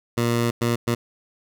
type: tone bursts at uneven times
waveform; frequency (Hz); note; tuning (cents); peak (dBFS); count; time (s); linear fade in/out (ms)
15% pulse; 118.2; A#2; +24; -13; 3; 0.17-0.51 / 0.61-0.76 / 0.87-0.95; 10
effects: none